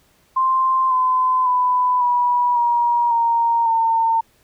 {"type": "tone with pitch steps", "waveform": "sine", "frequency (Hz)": [1046.5, 1022, 998.1, 974.7, 951.9, 929.6, 907.9], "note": ["C6", "C6", "B5", "B5", "A#5", "A#5", "A#5"], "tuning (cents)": [0, -41, 18, -23, 36, -5, -46], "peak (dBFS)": -14, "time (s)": [0.36, 4.21], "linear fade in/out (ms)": 10, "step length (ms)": 550, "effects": ["pink hiss -58 dBFS RMS until 4.43 s"]}